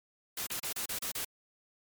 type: noise bursts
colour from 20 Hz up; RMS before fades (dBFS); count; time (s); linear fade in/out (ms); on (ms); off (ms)
white; -36; 7; 0.37-1.248; 5; 98; 32
effects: MP3 96 kbps